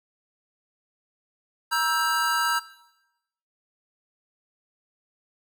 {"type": "chord", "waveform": "square", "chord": "E diminished", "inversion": "second", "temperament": "just", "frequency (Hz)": [949.3, 1318.5, 1582.2], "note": ["Bb5", "E6", "G6"], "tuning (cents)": [31, 0, 16], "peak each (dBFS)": -27, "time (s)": [1.71, 2.6], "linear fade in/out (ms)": 20, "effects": ["noise-tail reverb RT60 0.9 s tail -18 dB re dry"]}